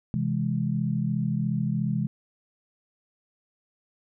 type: chord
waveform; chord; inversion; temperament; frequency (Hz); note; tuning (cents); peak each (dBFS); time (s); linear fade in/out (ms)
sine; C augmented; none; equal; 130.81 / 164.81 / 207.7; C3 / E3 / G#3; 0 / 0 / 0; -28; 0.14-2.07; 0
effects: none